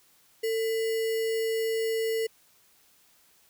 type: tone with sample-and-hold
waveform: sine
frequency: 447.9 Hz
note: A4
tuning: 31 cents sharp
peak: -25 dBFS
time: 0.43-2.27 s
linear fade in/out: 10 ms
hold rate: 2450 Hz
effects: white hiss -62 dBFS RMS until 3.49 s